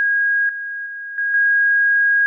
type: tone with level steps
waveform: sine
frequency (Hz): 1638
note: G#6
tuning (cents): -24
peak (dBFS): -14 / -24 / -27 / -17 / -12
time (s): 0-2.26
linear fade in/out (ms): 0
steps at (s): 0.49 / 0.86 / 1.18 / 1.34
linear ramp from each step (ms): 2
effects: none